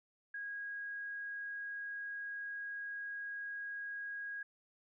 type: tone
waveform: sine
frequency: 1643 Hz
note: G#6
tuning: 19 cents flat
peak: -40 dBFS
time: 0.34-4.43 s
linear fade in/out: 5 ms
effects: none